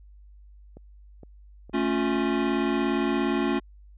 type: click train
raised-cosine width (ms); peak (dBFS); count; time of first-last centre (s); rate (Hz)
2; -31; 4; 0.77-2.159; 2.16
type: chord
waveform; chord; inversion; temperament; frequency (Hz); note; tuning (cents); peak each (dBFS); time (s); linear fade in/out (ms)
square; A augmented; none; equal with one note detuned; 220 / 277.2 / 354.3; A3 / C#4 / E#4; 0 / 0 / +25; -29 / -27 / -28; 1.73-3.6; 20
effects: added 50 Hz sine -47 dBFS peak until 3.97 s + resampled to 8000 Hz